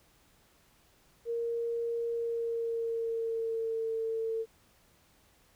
sine tone with pitch glide, 466.2 to 449.3 Hz, A#4 to A4, 0 to +36 cents, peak -30 dBFS, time 1.25-4.46 s, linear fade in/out 50 ms, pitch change -64 cents, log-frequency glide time 2.11-3.91 s, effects pink hiss -65 dBFS RMS until 5.55 s

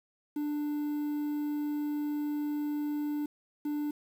triangle tone pair in turn, 295.6 / 295.6 Hz, D4 / D4, +11 / +11 cents, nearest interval unison, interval 0 cents, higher neither, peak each -28 dBFS, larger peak neither, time 0.36-3.26 / 3.65-3.91 s, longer first, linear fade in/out 5 ms, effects 9-bit

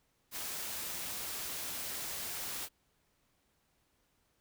white noise, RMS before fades -40 dBFS, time 0.31-2.69 s, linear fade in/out 50 ms, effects pink hiss -75 dBFS RMS until 4.4 s

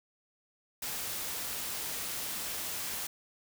white noise, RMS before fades -37 dBFS, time 0.82-3.07 s, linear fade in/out 5 ms, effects none

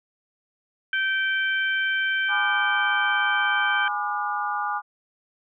harmonic tone, 776 Hz, G5, 18 cents flat, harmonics 2 / 3 / 4, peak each -22 / -31 / -31 dBFS, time 0.93-3.88 s, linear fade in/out 2 ms
sine chord, G# diminished seventh, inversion none, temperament just, 830.6 / 996.7 / 1196.1 / 1435.3 Hz, G#5 / B5 / D6 / F6, 0 / +16 / +31 / +47 cents, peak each -28 / -34 / -28 / -31 dBFS, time 2.28-4.82 s, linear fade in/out 50 ms
effects none

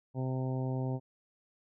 harmonic tone, 130 Hz, C3, 11 cents flat, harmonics 1 / 2 / 3 / 4 / 5 / 6 / 7, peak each -32 / -38 / -42 / -44 / -46 / -48 / -49 dBFS, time 0.14-1 s, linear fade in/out 50 ms, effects none

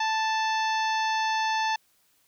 harmonic tone, 880 Hz, A5, in tune, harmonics 1 / 2 / 3 / 4 / 5 / 6 / 7, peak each -25 / -31 / -35 / -37 / -39 / -41 / -42 dBFS, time 0-1.76 s, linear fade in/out 5 ms, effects white hiss -66 dBFS RMS until 2.27 s

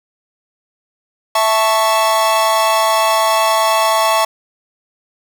45% pulse chord, A major, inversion second, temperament equal, 659.3 / 880 / 1108.7 Hz, E5 / A5 / C#6, 0 / 0 / 0 cents, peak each -16 dBFS, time 1.35-4.25 s, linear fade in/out 5 ms, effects none

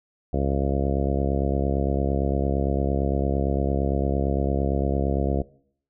harmonic tone, 68.8 Hz, C#2, 12 cents flat, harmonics 1 / 2 / 3 / 4 / 5 / 6 / 7 / 8 / 9 / 10, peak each -25 / -28 / -30 / -31 / -32 / -33 / -33 / -34 / -35 / -35 dBFS, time 0.33-5.42 s, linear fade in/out 5 ms, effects noise-tail reverb RT60 0.6 s tail -20 dB re dry

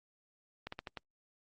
slowing click train, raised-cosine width 0.3 ms, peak -25 dBFS, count 5, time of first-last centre 0.67-0.973 s, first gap 54 ms, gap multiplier 1.23, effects Opus 48 kbps

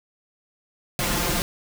pink noise with comb filter, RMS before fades -24 dBFS, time 0.99-1.42 s, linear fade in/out 0 ms, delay 5.7 ms, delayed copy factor +0.65, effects none

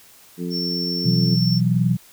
harmonic tone, 87.8 Hz, F2, 10 cents sharp, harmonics 2 / 3 / 4 / 5, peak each -26 / -30 / -32 / -34 dBFS, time 0.37-1.38 s, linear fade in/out 50 ms
triangle tone, 5420 Hz, E8, 47 cents sharp, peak -23 dBFS, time 0.5-1.61 s, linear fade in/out 50 ms
sine chord, B suspended fourth, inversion none, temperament just, 123.47 / 164.63 / 185.21 Hz, B2 / E3 / F#3, 0 / -2 / +2 cents, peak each -20 dBFS, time 1.04-1.97 s, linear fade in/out 20 ms
effects white hiss -49 dBFS RMS until 2.12 s

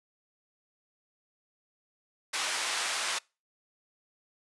pink band-pass noise, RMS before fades -32 dBFS, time 2.33-3.19 s, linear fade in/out 10 ms, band 1100 to 9400 Hz, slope 12 dB/octave, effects noise-tail reverb RT60 0.3 s tail -26 dB re dry + resampled to 24000 Hz

